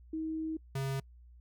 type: tone pair in turn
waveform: sine / square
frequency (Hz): 317.7 / 135.56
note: D#4 / C#3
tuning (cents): +36 / -38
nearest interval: octave + minor third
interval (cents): 1474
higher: first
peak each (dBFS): -33 / -33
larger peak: neither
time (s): 0.13-0.57 / 0.75-1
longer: first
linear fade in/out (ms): 5
effects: noise-tail reverb RT60 0.1 s tail -26 dB re dry + added 60 Hz sine -53 dBFS peak until 1.4 s